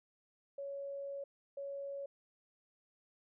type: tone bursts at uneven times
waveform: sine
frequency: 558 Hz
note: C#5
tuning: 11 cents sharp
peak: -40 dBFS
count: 2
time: 0.58-1.24 / 1.57-2.06 s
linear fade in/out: 5 ms
effects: none